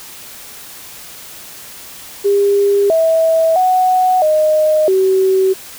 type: tone with pitch steps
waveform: sine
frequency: 402.3 / 650 / 740 / 618 / 380 Hz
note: G4 / E5 / F#5 / D#5 / F#4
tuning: +45 / -24 / 0 / -12 / +46 cents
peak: -9 dBFS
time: 2.24-5.54 s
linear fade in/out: 20 ms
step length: 660 ms
effects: white hiss -34 dBFS RMS until 5.78 s